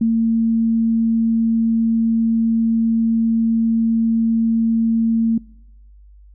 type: tone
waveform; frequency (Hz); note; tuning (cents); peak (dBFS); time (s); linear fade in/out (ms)
sine; 226.9; A#3; -47; -13; 0.01-5.38; 5
effects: noise-tail reverb RT60 0.9 s tail -25 dB re dry + added 50 Hz sine -42 dBFS peak until 6.34 s